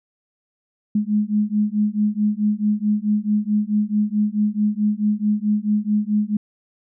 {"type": "beating tone pair", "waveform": "sine", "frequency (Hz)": [207.7, 212.3], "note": ["G#3", "G#3"], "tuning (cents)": [0, 38], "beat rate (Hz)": 4.6, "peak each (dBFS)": -20, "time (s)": [0.95, 6.37], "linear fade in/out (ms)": 5, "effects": []}